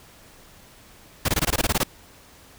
pink noise bursts, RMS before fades -21 dBFS, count 11, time 1.25-1.835 s, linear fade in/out 5 ms, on 35 ms, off 20 ms, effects pink hiss -50 dBFS RMS until 2.58 s

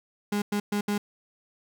35% pulse tone bursts at uneven times, 205.6 Hz, G#3, 17 cents flat, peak -23 dBFS, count 4, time 0.32-0.42 / 0.52-0.6 / 0.72-0.81 / 0.88-0.98 s, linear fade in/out 5 ms, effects none

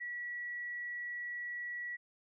sine tone, 1936 Hz, B6, 35 cents flat, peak -38 dBFS, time 0-1.97 s, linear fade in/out 20 ms, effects none

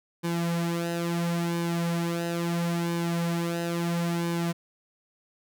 sawtooth tone with flanger, 170.1 Hz, F3, 45 cents flat, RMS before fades -28 dBFS, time 0.23-4.53 s, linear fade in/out 20 ms, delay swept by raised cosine 1.5 to 5 ms, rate 0.74 Hz, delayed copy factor -0.7, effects none

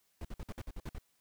brown noise bursts, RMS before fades -41 dBFS, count 9, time 0.21-0.984 s, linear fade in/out 2 ms, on 38 ms, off 54 ms, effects white hiss -74 dBFS RMS until 1.2 s

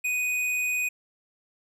sine tone with hard clipping, 2489 Hz, D#7, in tune, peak -26 dBFS, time 0.04-0.89 s, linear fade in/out 10 ms, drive 11 dB, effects none

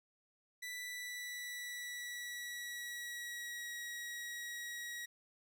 sawtooth tone with pitch glide, 1975.5 to 1908.2 Hz, B6 to A#6, 0 to +40 cents, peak -39 dBFS, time 0.62-5.06 s, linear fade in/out 10 ms, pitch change -60 cents, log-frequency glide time 0.83-3.73 s, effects 13-bit

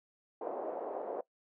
white band-pass noise, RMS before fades -39 dBFS, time 0.41-1.21 s, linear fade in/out 5 ms, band 390 to 660 Hz, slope 24 dB/octave, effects noise-tail reverb RT60 0.1 s tail -20 dB re dry

